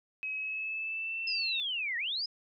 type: tone with pitch glide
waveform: sine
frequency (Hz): 2550 to 2685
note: D#7 to E7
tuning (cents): +42 to +31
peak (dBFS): -33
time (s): 0.23-1.6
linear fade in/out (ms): 0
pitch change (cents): +89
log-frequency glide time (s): 0.33-1.23
type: linear two-way sweep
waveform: sine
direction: down then up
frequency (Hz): 5140 to 1808 to 5140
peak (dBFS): -31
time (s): 1.27-2.26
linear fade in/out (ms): 5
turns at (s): 1.97
effects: none